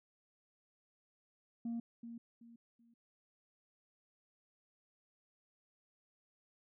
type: tone with echo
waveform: sine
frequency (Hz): 233.1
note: A#3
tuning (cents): 0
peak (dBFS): -35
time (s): 1.65-1.8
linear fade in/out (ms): 5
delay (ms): 380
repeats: 3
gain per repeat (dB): -10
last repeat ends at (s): 2.94
effects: tanh soft clip ceiling -35 dBFS